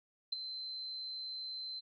sine tone with ADSR envelope, 4084 Hz, C8, 43 cents flat, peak -30 dBFS, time 0.32-1.81 s, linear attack 8 ms, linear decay 14 ms, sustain -10 dB, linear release 27 ms, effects none

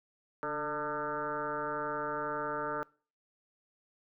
sine tone with frequency modulation, 901 Hz, A5, 41 cents sharp, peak -32 dBFS, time 0.43-2.83 s, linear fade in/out 0 ms, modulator 152 Hz, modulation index 3.9, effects noise-tail reverb RT60 0.4 s tail -23 dB re dry

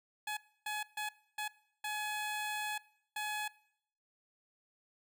15% pulse tone bursts at uneven times, 846 Hz, G#5, 32 cents sharp, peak -30 dBFS, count 6, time 0.27-0.37 / 0.66-0.83 / 0.97-1.09 / 1.38-1.48 / 1.84-2.78 / 3.16-3.48 s, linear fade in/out 5 ms, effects noise-tail reverb RT60 0.7 s tail -21 dB re dry

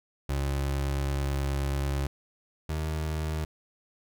30% pulse tone pair in turn, 69.3 / 77.79 Hz, C#2 / D#2, 0 / 0 cents, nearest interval major second, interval 200 cents, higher second, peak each -24 / -26 dBFS, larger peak first, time 0.29-2.07 / 2.69-3.45 s, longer first, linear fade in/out 5 ms, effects none

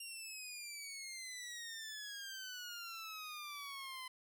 15% pulse exponential sweep, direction down, 2794 to 1018 Hz, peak -39 dBFS, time 0-4.08 s, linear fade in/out 5 ms, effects none

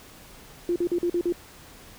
sine tone bursts, 348.3 Hz, F4, 5 cents flat, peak -21 dBFS, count 6, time 0.69-1.324 s, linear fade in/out 2 ms, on 69 ms, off 44 ms, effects pink hiss -48 dBFS RMS until 1.98 s

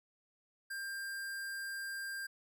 square tone, 1593 Hz, G6, 27 cents sharp, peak -40 dBFS, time 0.7-2.27 s, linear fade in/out 10 ms, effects none

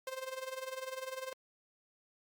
sawtooth tone with tremolo, 523.3 Hz, C5, in tune, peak -33 dBFS, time 0.07-1.33 s, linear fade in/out 2 ms, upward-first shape sine, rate 20 Hz, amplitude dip 75%, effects Opus 48 kbps

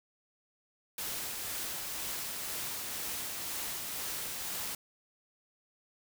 white noise with tremolo, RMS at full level -37 dBFS, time 0.98-4.75 s, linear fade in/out 2 ms, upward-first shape triangle, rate 2 Hz, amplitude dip 25%, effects none

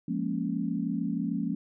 sine chord, Bb minor seventh, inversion second, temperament equal with one note detuned, 174.61 / 207.7 / 234.3 / 277.2 Hz, F3 / Ab3 / Bb3 / Db4, 0 / 0 / +9 / 0 cents, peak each -33 dBFS, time 0.08-1.55 s, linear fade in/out 5 ms, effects none

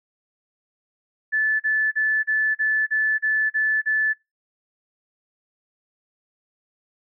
sine tone bursts, 1741 Hz, A6, 19 cents flat, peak -18 dBFS, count 9, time 1.32-4.136 s, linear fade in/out 20 ms, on 280 ms, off 37 ms, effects noise-tail reverb RT60 0.2 s tail -19 dB re dry

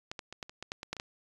clicks, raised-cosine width 0.2 ms, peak -20 / -22 / -26 / -21 / -29 / -23 / -18 / -23 / -17 / -25 / -19 dBFS, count 11, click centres 0.115 / 0.192 / 0.326 / 0.428 / 0.495 / 0.626 / 0.719 / 0.831 / 0.93 / 0.967 / 0.999 s, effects resampled to 24000 Hz

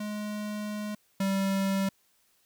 square tone pair in turn, 209.8 / 194.45 Hz, G#3 / G3, +18 / -14 cents, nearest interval minor second, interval 132 cents, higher first, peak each -33 / -26 dBFS, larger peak second, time 0-0.95 / 1.2-1.89 s, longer first, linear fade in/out 5 ms, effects white hiss -68 dBFS RMS until 2.45 s

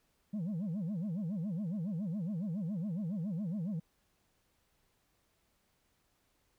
sine tone with vibrato, 185 Hz, F#3, in tune, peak -31 dBFS, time 0.33-3.8 s, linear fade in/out 10 ms, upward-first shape sine, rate 7.2 Hz, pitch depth 280 cents each way, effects tanh soft clip ceiling -33 dBFS + pink hiss -75 dBFS RMS until 6.58 s

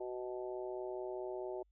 harmonic tone, 124.6 Hz, B2, 16 cents sharp, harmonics 3 / 4 / 5 / 6 / 7, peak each -41 / -50 / -45 / -54 / -51 dBFS, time 0-1.63 s, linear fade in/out 10 ms, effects added 50 Hz sine -69 dBFS peak until 1.71 s

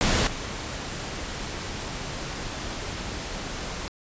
pink noise with level steps, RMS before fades -22 / -33 dBFS, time 0.01-3.88 s, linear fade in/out 0 ms, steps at 0.27 s, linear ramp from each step 2 ms, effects resampled to 16000 Hz

